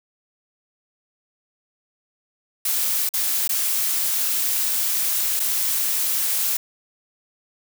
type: noise with dropouts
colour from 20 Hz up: blue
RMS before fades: -22 dBFS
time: 2.65-6.57 s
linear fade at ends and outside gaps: 5 ms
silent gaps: 3.091-3.137 / 3.477-3.492 / 5.396-5.4 s
effects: none